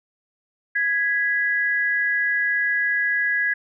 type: tone pair together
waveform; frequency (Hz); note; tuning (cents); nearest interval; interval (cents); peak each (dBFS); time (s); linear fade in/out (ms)
sine; 1661.2 / 1975.5; G#6 / B6; 0 / 0; minor third; 300; -20 / -24; 0.75-3.54; 10
effects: none